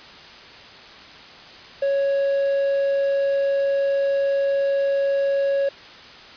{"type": "tone", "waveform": "triangle", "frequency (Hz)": 554.4, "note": "C#5", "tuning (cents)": 0, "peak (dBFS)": -16, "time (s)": [1.82, 5.69], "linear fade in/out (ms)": 5, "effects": ["white hiss -42 dBFS RMS until 6.36 s", "resampled to 11025 Hz"]}